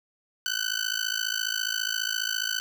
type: tone with amplitude modulation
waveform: 15% pulse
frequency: 1507 Hz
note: F#6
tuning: 31 cents sharp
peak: -16 dBFS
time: 0.46-2.6 s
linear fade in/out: 0 ms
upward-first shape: sine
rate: 54.7 Hz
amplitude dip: 95%
effects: none